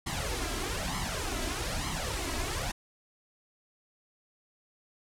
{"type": "noise with flanger", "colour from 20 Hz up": "pink", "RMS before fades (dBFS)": -33, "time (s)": [0.06, 2.72], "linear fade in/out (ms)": 10, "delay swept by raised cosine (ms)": [0.96, 3.06], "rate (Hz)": 1.1, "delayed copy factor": 0.7, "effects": ["low-pass 10000 Hz 12 dB/octave"]}